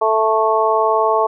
harmonic tone, 219.9 Hz, A3, 1 cent flat, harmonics 2 / 3 / 4 / 5, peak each -18 / -18 / -18 / -18 dBFS, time 0.01-1.27 s, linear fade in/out 10 ms, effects none

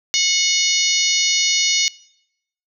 harmonic tone, 730 Hz, F#5, 24 cents flat, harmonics 3 / 4 / 5 / 6 / 7 / 8 / 9, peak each -23 / -23 / -23 / -23 / -23 / -23 / -23 dBFS, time 0.14-1.88 s, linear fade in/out 0 ms, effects noise-tail reverb RT60 0.8 s tail -23 dB re dry

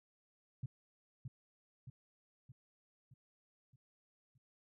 sine tone with echo, 127.6 Hz, C3, 43 cents flat, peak -37 dBFS, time 0.63-0.66 s, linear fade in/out 5 ms, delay 620 ms, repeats 6, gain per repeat -5 dB, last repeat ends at 4.38 s, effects none

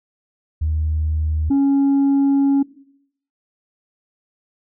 sine tone pair in turn, 77.78 / 277.2 Hz, D#2 / C#4, 0 / 0 cents, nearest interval octave + minor seventh, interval 2200 cents, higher second, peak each -16 / -10 dBFS, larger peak second, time 0.61-1.5 / 1.5-2.63 s, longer second, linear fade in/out 10 ms, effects noise-tail reverb RT60 0.7 s tail -20 dB re dry + tanh soft clip ceiling -12 dBFS

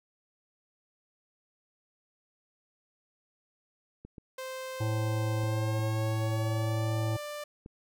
clicks, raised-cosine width 3 ms, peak -32 dBFS, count 5, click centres 4.05 / 4.182 / 5.438 / 5.793 / 7.661 s
sawtooth tone with pitch glide, 521 to 591.6 Hz, C5 to D5, -7 to +13 cents, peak -33 dBFS, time 4.38-7.44 s, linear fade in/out 5 ms, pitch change +220 cents, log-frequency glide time 5.38-6.96 s
harmonic tone, 110 Hz, A2, in tune, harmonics 1 / 3 / 5 / 7 / 8, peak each -28 / -38 / -42 / -45 / -46 dBFS, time 4.8-7.17 s, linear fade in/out 10 ms
effects none

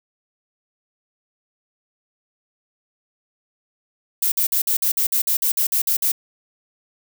violet noise bursts, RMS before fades -19 dBFS, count 13, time 4.22-6.119 s, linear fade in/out 5 ms, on 99 ms, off 51 ms, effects none

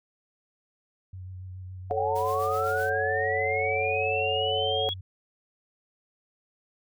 sine tone with vibrato, 92.5 Hz, F#2, in tune, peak -37 dBFS, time 1.13-5.01 s, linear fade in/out 5 ms, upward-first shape sine, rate 7.1 Hz, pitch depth 23 cents each way
sine linear sweep, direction up, 698.5 to 3358 Hz, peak -28 dBFS, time 1.9-4.94 s, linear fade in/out 10 ms
sine chord, F# minor, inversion first, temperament equal, 440 / 554.4 / 740 Hz, A4 / C#5 / F#5, 0 / 0 / 0 cents, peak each -30 dBFS, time 1.91-4.89 s, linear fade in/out 0 ms
white noise with tremolo, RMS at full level -45 dBFS, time 2.15-2.9 s, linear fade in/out 10 ms, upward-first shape sine, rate 7.9 Hz, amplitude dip 55%
effects none

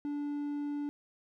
triangle tone, 290.4 Hz, D4, 19 cents flat, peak -31 dBFS, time 0.05-0.89 s, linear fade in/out 0 ms, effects none

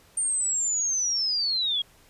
sine linear sweep, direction down, 8870 to 3247 Hz, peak -23 dBFS, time 0.17-1.82 s, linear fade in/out 5 ms, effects pink hiss -57 dBFS RMS until 2.09 s + resampled to 32000 Hz

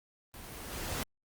pink noise with level ramp, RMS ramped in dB -48 to -35 dBFS, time 0.34-1.03 s, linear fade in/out 0 ms, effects Opus 24 kbps

